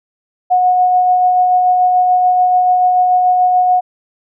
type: tone with tremolo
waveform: sine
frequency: 729 Hz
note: F#5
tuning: 26 cents flat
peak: -7 dBFS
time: 0.5-3.81 s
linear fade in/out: 20 ms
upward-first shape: sine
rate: 6.9 Hz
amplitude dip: 25%
effects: none